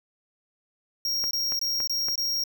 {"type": "tone bursts", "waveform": "square", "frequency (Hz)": 5588, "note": "F8", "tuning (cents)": 0, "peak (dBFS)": -25, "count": 5, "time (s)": [1.05, 2.438], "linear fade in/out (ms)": 2, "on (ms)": 260, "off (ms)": 22}
{"type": "click train", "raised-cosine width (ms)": 0.5, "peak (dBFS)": -22, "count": 4, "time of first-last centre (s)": [1.24, 2.085], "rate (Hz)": 3.55}
{"effects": []}